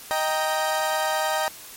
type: chord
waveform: 30% pulse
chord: Eb major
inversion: none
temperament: equal with one note detuned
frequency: 624.8 / 784 / 932.3 Hz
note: Eb5 / G5 / Bb5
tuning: +7 / 0 / 0 cents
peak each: -23 / -24 / -25 dBFS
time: 0.11-1.48 s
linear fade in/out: 0 ms
effects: white hiss -42 dBFS RMS until 1.76 s + MP3 64 kbps